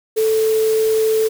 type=tone in noise; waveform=sine; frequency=440 Hz; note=A4; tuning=in tune; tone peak=-13 dBFS; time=0.16-1.29 s; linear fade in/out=20 ms; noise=white; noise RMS=-30 dBFS; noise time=0.16-1.29 s; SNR=+14 dB; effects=none